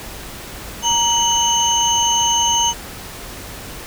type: tone cluster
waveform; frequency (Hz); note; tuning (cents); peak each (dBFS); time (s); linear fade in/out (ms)
sine; 935 / 2973 / 6330; A#5 / F#7 / G8; +5 / +8 / +16; -18; 0.82-2.74; 50
effects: added 50 Hz sine -43 dBFS peak until 3.86 s + pink hiss -33 dBFS RMS until 3.86 s